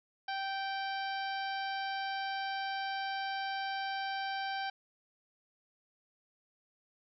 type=harmonic tone; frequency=780 Hz; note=G5; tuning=9 cents flat; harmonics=1 / 2 / 3 / 4 / 5 / 6 / 7; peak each=-36 / -40 / -47 / -46 / -50 / -48 / -54 dBFS; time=0.28-4.7 s; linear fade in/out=5 ms; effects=none